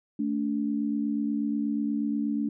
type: tone pair together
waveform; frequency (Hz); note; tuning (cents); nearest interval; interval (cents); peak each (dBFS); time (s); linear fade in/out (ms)
sine; 219.6 / 287.9; A3 / D4; -3 / -34; perfect fourth; 469; -28; 0.19-2.49; 5
effects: none